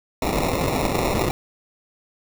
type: noise with sample-and-hold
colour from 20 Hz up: white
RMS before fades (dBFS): -22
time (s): 0.22-1.31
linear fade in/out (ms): 2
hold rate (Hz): 1575
effects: none